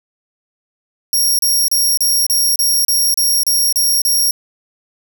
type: tone bursts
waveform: 15% pulse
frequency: 5588 Hz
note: F8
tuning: in tune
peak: -6 dBFS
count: 11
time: 1.13-4.31 s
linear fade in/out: 2 ms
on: 260 ms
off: 32 ms
effects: none